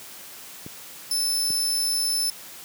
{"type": "clicks", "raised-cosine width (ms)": 3, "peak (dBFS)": [-23, -23], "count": 2, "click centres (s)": [0.664, 1.504]}
{"type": "tone", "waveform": "25% pulse", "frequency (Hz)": 5274, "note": "E8", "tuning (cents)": 0, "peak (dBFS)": -17, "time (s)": [1.11, 2.3], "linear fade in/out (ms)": 2}
{"effects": ["white hiss -42 dBFS RMS until 2.64 s", "high-pass 100 Hz 12 dB/octave"]}